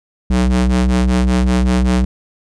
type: ring-modulated tone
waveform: square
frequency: 61.7 Hz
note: B1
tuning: 1 cent flat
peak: -9 dBFS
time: 0.3-2.05 s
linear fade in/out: 5 ms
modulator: 126 Hz
effects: resampled to 22050 Hz